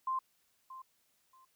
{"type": "tone with echo", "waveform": "sine", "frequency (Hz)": 1046.5, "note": "C6", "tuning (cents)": 0, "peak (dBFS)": -31, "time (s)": [0.07, 0.19], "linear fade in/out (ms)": 5, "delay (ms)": 630, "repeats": 2, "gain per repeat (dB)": -14, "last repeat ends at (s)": 1.45, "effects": ["white hiss -74 dBFS RMS until 1.55 s"]}